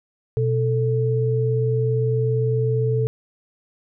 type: tone pair together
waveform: sine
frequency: 123.8 / 441.2 Hz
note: B2 / A4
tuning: +5 / +5 cents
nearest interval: octave + minor seventh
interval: 2200 cents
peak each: -19 / -22 dBFS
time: 0.37-3.07 s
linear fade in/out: 0 ms
effects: none